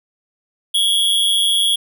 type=tone with amplitude modulation; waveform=square; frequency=3322 Hz; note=G#7; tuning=in tune; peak=-11 dBFS; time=0.74-1.76 s; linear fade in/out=10 ms; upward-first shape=sine; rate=194 Hz; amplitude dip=65%; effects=none